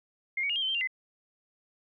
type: tone with pitch steps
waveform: sine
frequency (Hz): 2122 / 2246 / 2846 / 3204 / 3071 / 3144 / 2784 / 2038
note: C7 / C#7 / F7 / G7 / G7 / G7 / F7 / C7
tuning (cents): +24 / +22 / +32 / +37 / -36 / +4 / -6 / -46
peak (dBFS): -27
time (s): 0.37-0.874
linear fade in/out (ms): 5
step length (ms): 63
effects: none